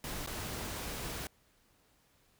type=noise with dropouts; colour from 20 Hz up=pink; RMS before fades=-40 dBFS; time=0.04-1.27 s; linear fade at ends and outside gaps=1 ms; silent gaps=0.263-0.273 s; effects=pink hiss -69 dBFS RMS until 2.39 s